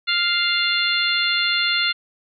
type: harmonic tone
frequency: 698.5 Hz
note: F5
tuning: in tune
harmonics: 2 / 3 / 4 / 5 / 6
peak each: -24 / -24 / -24 / -24 / -24 dBFS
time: 0.07-1.93 s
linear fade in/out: 20 ms
effects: none